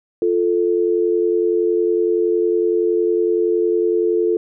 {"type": "tone pair together", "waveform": "sine", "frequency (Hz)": [349.2, 440], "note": ["F4", "A4"], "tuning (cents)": [0, 0], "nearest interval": "major third", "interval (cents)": 400, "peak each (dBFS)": -17, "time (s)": [0.22, 4.37], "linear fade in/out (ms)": 2, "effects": []}